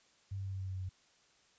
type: tone with pitch steps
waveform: sine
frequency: 97.9 / 97.17 / 96.44 / 95.72 / 95 / 94.29 / 93.59 / 92.89 Hz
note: G2 / G2 / G2 / G2 / F#2 / F#2 / F#2 / F#2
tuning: -2 / -15 / -28 / -41 / +46 / +33 / +20 / +7 cents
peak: -37 dBFS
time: 0.31-0.894 s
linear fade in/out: 10 ms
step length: 73 ms
effects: white hiss -68 dBFS RMS until 1.58 s + resampled to 16000 Hz

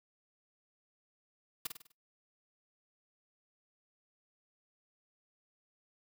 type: noise with echo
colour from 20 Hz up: white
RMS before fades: -36 dBFS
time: 1.65-1.67 s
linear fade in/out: 5 ms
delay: 50 ms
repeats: 5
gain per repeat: -6 dB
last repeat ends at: 1.92 s
effects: noise-tail reverb RT60 0.2 s tail -24 dB re dry

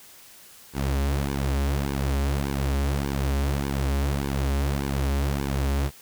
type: tone with flanger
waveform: sawtooth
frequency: 69.3 Hz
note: C#2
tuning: in tune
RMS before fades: -25 dBFS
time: 0.73-5.91 s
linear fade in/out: 50 ms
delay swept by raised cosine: 1.5 to 6.4 ms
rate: 1.7 Hz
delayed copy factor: -1
effects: white hiss -49 dBFS RMS until 6.01 s

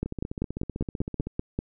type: two click trains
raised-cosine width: 3 ms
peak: -14 / -19 dBFS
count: 9 / 20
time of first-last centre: 0.03-1.589 / 0.06-1.27 s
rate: 5.13 / 15.7 Hz
effects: none

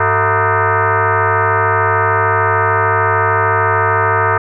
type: tone with frequency modulation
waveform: sine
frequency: 174.2 Hz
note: F3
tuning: 4 cents flat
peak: -10 dBFS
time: 0-4.38 s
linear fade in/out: 5 ms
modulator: 275 Hz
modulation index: 5.6
effects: none

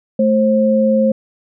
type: tone pair together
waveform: sine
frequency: 218.1 / 531.8 Hz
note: A3 / C5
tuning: -15 / +28 cents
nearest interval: octave + minor third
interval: 1543 cents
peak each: -13 dBFS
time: 0.19-1.12 s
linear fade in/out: 5 ms
effects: none

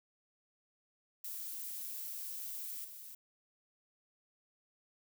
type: noise with level steps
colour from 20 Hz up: violet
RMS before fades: -43 / -50 dBFS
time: 1.24-3.15 s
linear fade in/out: 5 ms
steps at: 2.84 s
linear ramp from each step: 10 ms
effects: none

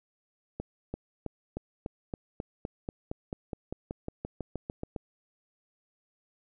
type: accelerating click train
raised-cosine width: 2 ms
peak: -21 dBFS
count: 21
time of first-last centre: 0.6-4.962 s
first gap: 340 ms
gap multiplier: 0.95
effects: none

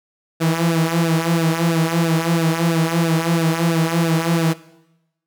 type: tone with flanger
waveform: sawtooth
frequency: 165.1 Hz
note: E3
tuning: 3 cents sharp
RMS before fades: -18 dBFS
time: 0.4-4.54 s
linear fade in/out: 20 ms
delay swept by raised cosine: 0.93 to 5.83 ms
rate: 3 Hz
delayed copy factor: -0.75
effects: noise-tail reverb RT60 0.9 s tail -18 dB re dry

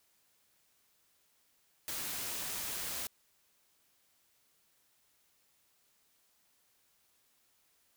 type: noise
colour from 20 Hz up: white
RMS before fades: -39 dBFS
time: 1.88-3.07 s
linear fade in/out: 0 ms
effects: white hiss -72 dBFS RMS until 7.96 s

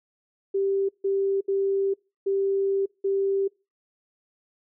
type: tone bursts at uneven times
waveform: sine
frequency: 392 Hz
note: G4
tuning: in tune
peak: -21 dBFS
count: 5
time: 0.54-0.89 / 1.04-1.41 / 1.48-1.94 / 2.26-2.86 / 3.04-3.48 s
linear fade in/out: 10 ms
effects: noise-tail reverb RT60 0.3 s tail -26 dB re dry

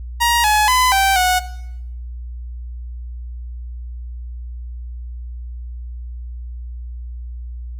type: tone with pitch steps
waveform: sawtooth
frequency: 945 / 847 / 1010 / 778 / 734 Hz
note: A#5 / G#5 / B5 / G5 / F#5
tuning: +23 / +34 / +39 / -13 / -14 cents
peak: -9 dBFS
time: 0.2-1.4 s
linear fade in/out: 20 ms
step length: 240 ms
effects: noise-tail reverb RT60 0.8 s tail -17 dB re dry + added 60 Hz sine -27 dBFS peak until 7.79 s

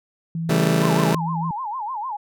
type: tone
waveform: sine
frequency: 164.81 Hz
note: E3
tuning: in tune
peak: -23 dBFS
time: 0.35-1.51 s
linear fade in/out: 2 ms
type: chord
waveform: 20% pulse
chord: A dominant seventh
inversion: first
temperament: just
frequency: 137.5 / 165 / 198 / 220 Hz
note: C#3 / E3 / G3 / A3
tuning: -14 / +2 / +18 / 0 cents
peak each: -19 dBFS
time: 0.49-1.15 s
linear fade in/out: 5 ms
type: tone with vibrato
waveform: sine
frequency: 932.3 Hz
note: A#5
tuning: in tune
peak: -25 dBFS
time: 0.82-2.17 s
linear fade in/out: 10 ms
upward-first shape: sine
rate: 6.6 Hz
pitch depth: 230 cents each way
effects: none

